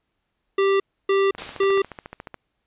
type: tone bursts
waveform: square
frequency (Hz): 392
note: G4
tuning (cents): 0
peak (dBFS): -17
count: 3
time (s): 0.58-1.82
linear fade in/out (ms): 5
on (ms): 220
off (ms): 290
type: click train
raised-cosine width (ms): 0.5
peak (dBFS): -20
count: 15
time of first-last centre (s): 1.35-2.343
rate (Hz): 14.1
type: noise with exponential decay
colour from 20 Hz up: white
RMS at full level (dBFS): -30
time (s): 1.38-2.26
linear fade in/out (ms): 1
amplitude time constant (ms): 190
effects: pink hiss -75 dBFS RMS until 2.66 s + resampled to 8000 Hz